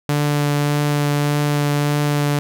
sawtooth tone with vibrato, 146.1 Hz, D3, 9 cents flat, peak -12 dBFS, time 0.09-2.39 s, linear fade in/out 0 ms, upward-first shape triangle, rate 1.7 Hz, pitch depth 12 cents each way, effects none

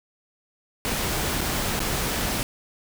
pink noise with dropouts, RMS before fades -26 dBFS, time 0.85-2.43 s, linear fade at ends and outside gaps 0 ms, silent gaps 1.408-1.413 / 1.793-1.803 s, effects none

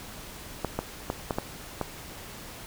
clicks, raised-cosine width 1 ms, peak -13 dBFS, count 6, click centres 0.647 / 0.79 / 1.101 / 1.308 / 1.385 / 1.813 s, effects pink hiss -43 dBFS RMS until 2.66 s

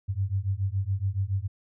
sine beating tone pair, 94 / 101.1 Hz, F#2 / G#2, +28 / -46 cents, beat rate 7.1 Hz, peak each -28 dBFS, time 0.08-1.48 s, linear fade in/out 20 ms, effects none

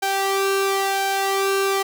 sawtooth tone with flanger, 390.7 Hz, G4, 6 cents flat, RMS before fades -21 dBFS, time 0.02-1.83 s, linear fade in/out 10 ms, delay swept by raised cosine 1.3 to 1.83 ms, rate 0.97 Hz, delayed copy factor +0.65, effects none

